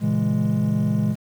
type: chord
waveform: triangle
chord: A# half-diminished seventh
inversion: none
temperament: equal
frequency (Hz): 116.54 / 138.59 / 164.81 / 207.7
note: A#2 / C#3 / E3 / G#3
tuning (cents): 0 / 0 / 0 / 0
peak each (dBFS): -22 / -24 / -23 / -19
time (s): 0-1.16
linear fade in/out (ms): 50
effects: tanh soft clip ceiling -8 dBFS + 8-bit